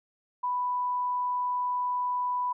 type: tone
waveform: sine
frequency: 990 Hz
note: B5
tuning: 4 cents sharp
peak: -26 dBFS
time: 0.43-2.53 s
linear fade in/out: 10 ms
effects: none